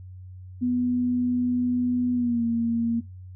sine tone with pitch glide, 246.9 to 231.7 Hz, B3 to A#3, 0 to -10 cents, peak -21 dBFS, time 0.61-3.01 s, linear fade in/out 20 ms, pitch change -110 cents, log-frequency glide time 2.14-2.44 s, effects noise-tail reverb RT60 0.2 s tail -20 dB re dry + added 92 Hz sine -39 dBFS peak until 3.35 s

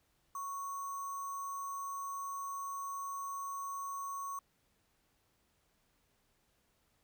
sine tone with sample-and-hold, 1108.7 Hz, C#6, in tune, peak -38 dBFS, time 0.35-4.39 s, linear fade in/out 2 ms, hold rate 7350 Hz, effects pink hiss -75 dBFS RMS until 7.03 s

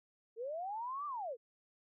sine linear two-way sweep, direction up then down, 429.2 to 1200 to 429.2 Hz, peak -38 dBFS, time 0.36-1.37 s, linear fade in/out 50 ms, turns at 1.06 s, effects none

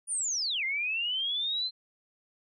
sine linear two-way sweep, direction down then up, 9640 to 2057 to 4141 Hz, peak -28 dBFS, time 0.07-1.71 s, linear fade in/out 50 ms, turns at 0.64 s, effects none

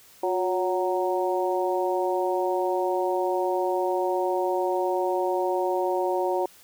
harmonic tone with a mistuned harmonic, 185.7 Hz, F#3, 7 cents sharp, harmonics 2 / 3 / 4 / 5, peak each -26 / -28 / -29 / -30 dBFS, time 0.23-6.46 s, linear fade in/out 5 ms, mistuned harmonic 2, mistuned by -47 cents, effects white hiss -53 dBFS RMS until 6.63 s

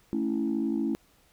sine chord, A major, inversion none, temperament equal, 220 / 277.2 / 329.6 Hz, A3 / C#4 / E4, 0 / 0 / 0 cents, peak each -29 dBFS, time 0.13-0.95 s, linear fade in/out 0 ms, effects tanh soft clip ceiling -19 dBFS + pink hiss -63 dBFS RMS until 1.32 s

